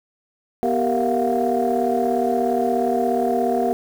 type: tone cluster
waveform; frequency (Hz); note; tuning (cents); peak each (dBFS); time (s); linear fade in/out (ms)
sine; 244.5 / 390.3 / 464.6 / 682 / 719; B3 / G4 / A#4 / F5 / F#5; -17 / -8 / -6 / -41 / -50; -23; 0.63-3.73; 0
effects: tanh soft clip ceiling -10 dBFS + 7-bit